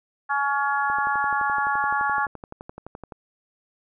harmonic tone, 281.1 Hz, C#4, 24 cents sharp, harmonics 3 / 4 / 5 / 6, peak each -25 / -26 / -27 / -28 dBFS, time 0.29-2.27 s, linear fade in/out 20 ms
click train, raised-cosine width 1 ms, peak -23 dBFS, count 27, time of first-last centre 0.9-3.122 s, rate 11.7 Hz
effects none

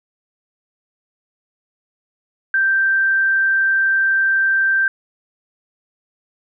sine tone, 1568 Hz, G6, in tune, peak -13 dBFS, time 2.54-4.88 s, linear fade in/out 2 ms, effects none

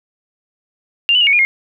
sine tone with pitch steps, 2793 / 2976 / 2845 / 2224 / 2425 / 2139 Hz, F7 / F#7 / F7 / C#7 / D#7 / C7, -1 / +9 / +31 / +5 / -45 / +38 cents, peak -9 dBFS, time 1.09-1.45 s, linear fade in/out 0 ms, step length 60 ms, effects none

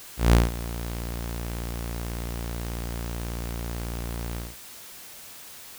sawtooth tone with ADSR envelope, 58.27 Hz, A#1, in tune, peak -9 dBFS, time 0.17-4.56 s, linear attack 160 ms, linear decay 170 ms, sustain -17 dB, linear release 190 ms, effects white hiss -44 dBFS RMS until 5.78 s

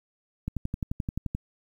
click train, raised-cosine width 5 ms, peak -17 dBFS, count 11, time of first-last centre 0.48-1.35 s, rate 11.5 Hz, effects 9-bit

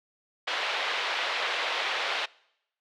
white band-pass noise, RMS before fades -30 dBFS, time 0.47-2.26 s, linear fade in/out 10 ms, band 470 to 3500 Hz, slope 24 dB/octave, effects noise-tail reverb RT60 0.8 s tail -24 dB re dry

